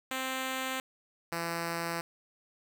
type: tone pair in turn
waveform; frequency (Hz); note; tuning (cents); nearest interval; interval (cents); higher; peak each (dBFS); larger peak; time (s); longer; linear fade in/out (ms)
5% pulse; 261.6 / 168.41; C4 / E3; 0 / +37; minor sixth; 763; first; -21; neither; 0.11-0.8 / 1.32-2.01; neither; 2
effects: none